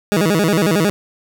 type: tone with vibrato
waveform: 20% pulse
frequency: 182.1 Hz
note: F#3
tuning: 27 cents flat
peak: -8 dBFS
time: 0.12-0.9 s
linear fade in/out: 0 ms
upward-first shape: square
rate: 11 Hz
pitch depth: 210 cents each way
effects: none